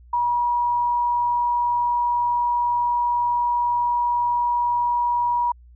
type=tone; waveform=sine; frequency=962 Hz; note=B5; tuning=46 cents flat; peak=-18 dBFS; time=0.13-5.52 s; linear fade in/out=5 ms; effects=added 60 Hz sine -45 dBFS peak until 5.75 s